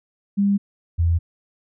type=tone pair in turn; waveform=sine; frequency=200.4 / 84.26 Hz; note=G3 / E2; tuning=+38 / +38 cents; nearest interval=octave + minor third; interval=1500 cents; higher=first; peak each=-15 dBFS; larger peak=neither; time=0.37-0.58 / 0.98-1.19 s; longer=neither; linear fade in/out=20 ms; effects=none